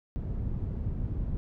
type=low-pass noise; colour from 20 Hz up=white; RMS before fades=-32 dBFS; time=0.16-1.37 s; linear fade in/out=0 ms; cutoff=100 Hz; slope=12 dB/octave; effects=none